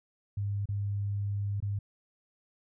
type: tone with dropouts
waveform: sine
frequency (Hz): 101.1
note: G#2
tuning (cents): -46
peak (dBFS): -29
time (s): 0.37-1.79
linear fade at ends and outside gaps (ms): 5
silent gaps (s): 0.657-0.688 / 1.603-1.624
effects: none